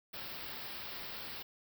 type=band-stop noise; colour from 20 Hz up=white; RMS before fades=-44 dBFS; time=0.13-1.43 s; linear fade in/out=10 ms; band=5300 to 15000 Hz; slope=96 dB/octave; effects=none